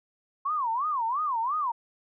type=tone with vibrato; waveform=sine; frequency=1058 Hz; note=C6; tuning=19 cents sharp; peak=-25 dBFS; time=0.45-1.72 s; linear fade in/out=10 ms; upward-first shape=sine; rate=2.9 Hz; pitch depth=290 cents each way; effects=none